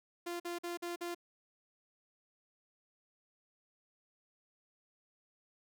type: tone bursts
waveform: sawtooth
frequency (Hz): 346.6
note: F4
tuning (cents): -13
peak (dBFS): -34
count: 5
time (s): 0.26-1.148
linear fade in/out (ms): 10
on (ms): 140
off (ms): 47
effects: none